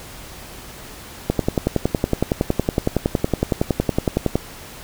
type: click train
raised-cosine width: 2 ms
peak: -3 dBFS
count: 34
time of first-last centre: 1.3-4.356 s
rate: 10.8 Hz
effects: pink hiss -38 dBFS RMS until 4.83 s